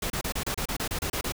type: noise bursts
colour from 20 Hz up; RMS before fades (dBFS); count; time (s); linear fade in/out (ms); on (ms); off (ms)
pink; -30; 12; 0.02-1.322; 5; 81; 30
effects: none